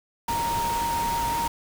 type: tone in noise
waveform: sine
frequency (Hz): 932.3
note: A#5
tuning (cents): 0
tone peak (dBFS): -24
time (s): 0.28-1.48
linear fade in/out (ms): 5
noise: pink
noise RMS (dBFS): -32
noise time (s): 0.28-1.48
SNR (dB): +5
effects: none